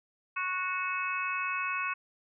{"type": "harmonic tone", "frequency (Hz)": 368.5, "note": "F#4", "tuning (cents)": -7, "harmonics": [3, 4, 5, 6, 7], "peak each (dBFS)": [-34, -36, -46, -40, -34], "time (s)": [0.36, 1.94], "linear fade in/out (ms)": 10, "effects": []}